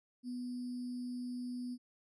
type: tone with sample-and-hold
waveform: sine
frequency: 246.9 Hz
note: B3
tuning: in tune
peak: -38 dBFS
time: 0.23-1.78 s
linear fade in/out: 50 ms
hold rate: 4900 Hz
effects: resampled to 22050 Hz